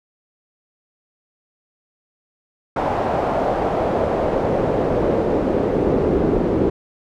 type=noise with band-pass filter sweep; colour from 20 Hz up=brown; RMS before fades=-19 dBFS; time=2.76-6.7 s; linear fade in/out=5 ms; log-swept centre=760 to 370 Hz; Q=1.9; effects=none